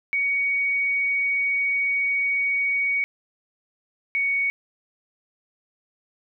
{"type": "tone pair in turn", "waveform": "sine", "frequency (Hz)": [2243, 2231], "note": ["C#7", "C#7"], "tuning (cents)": [20, 11], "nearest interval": "unison", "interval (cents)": 9, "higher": "first", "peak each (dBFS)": -20, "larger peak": "neither", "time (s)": [[0.13, 3.04], [4.15, 4.5]], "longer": "first", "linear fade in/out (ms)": 0, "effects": []}